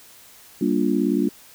sine chord, G minor seventh, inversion none, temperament just, 196 / 235.2 / 294 / 352.8 Hz, G3 / Bb3 / D4 / F4, 0 / +16 / +2 / +18 cents, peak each -24 / -23 / -22 / -25 dBFS, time 0.61-1.29 s, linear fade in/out 5 ms, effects white hiss -48 dBFS RMS until 1.54 s

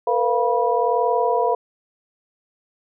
sine tone cluster, 456.1 / 497.3 / 697 / 975 Hz, A#4 / B4 / F5 / B5, -38 / +12 / -4 / -23 cents, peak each -22 dBFS, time 0.07-1.55 s, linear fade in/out 5 ms, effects none

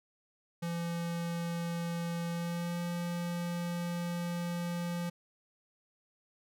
square tone with pitch glide, 170 to 173.17 Hz, F3 to F3, -46 to -14 cents, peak -34 dBFS, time 0.62-5.1 s, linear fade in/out 10 ms, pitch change +32 cents, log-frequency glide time 2.3-2.81 s, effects none

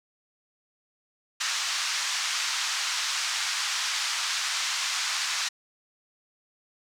white band-pass noise, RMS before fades -29 dBFS, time 1.4-5.49 s, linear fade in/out 10 ms, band 1000 to 6500 Hz, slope 24 dB/octave, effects none

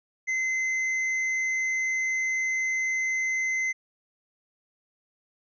sine tone with hard clipping, 2058 Hz, C7, 29 cents flat, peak -26 dBFS, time 0.27-3.73 s, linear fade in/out 20 ms, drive 6 dB, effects resampled to 16000 Hz

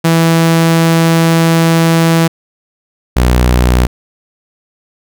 sawtooth tone pair in turn, 164.81 / 61.48 Hz, E3 / B1, 0 / -7 cents, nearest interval octave + perfect fourth, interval 1707 cents, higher first, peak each -3 dBFS, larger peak neither, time 0.04-2.28 / 3.16-3.87 s, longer first, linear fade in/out 10 ms, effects none

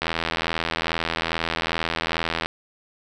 click train, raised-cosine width 0.3 ms, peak -7 dBFS, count 202, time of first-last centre 0.02-2.459 s, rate 82.4 Hz, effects none

